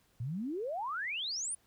sine exponential sweep, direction up, 109 to 10000 Hz, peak -34 dBFS, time 0.2-1.55 s, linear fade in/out 5 ms, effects pink hiss -70 dBFS RMS until 1.66 s

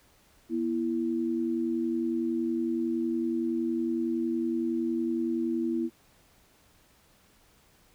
sine tone pair together, 241.1 / 331.9 Hz, B3 / E4, -41 / +12 cents, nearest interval tritone, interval 553 cents, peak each -30 / -28 dBFS, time 0.49-5.9 s, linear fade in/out 50 ms, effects pink hiss -62 dBFS RMS until 7.94 s

